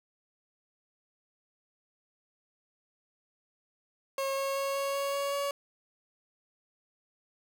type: tone with pitch steps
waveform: 30% pulse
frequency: 543 / 546.5 / 549.9 / 553.4 / 557 / 560.5 / 564.1 Hz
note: C#5 / C#5 / C#5 / C#5 / C#5 / C#5 / C#5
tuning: -36 / -25 / -14 / -3 / +8 / +19 / +30 cents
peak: -27 dBFS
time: 4.18-5.51 s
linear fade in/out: 2 ms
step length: 190 ms
effects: none